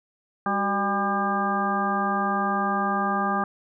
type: harmonic tone with a mistuned harmonic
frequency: 200 Hz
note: G3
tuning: 35 cents sharp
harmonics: 1 / 2 / 3 / 4 / 5 / 6 / 8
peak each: -28 / -34 / -35 / -27 / -35 / -26 / -32 dBFS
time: 0.46-3.44 s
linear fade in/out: 2 ms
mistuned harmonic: 2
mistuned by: -94 cents
effects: none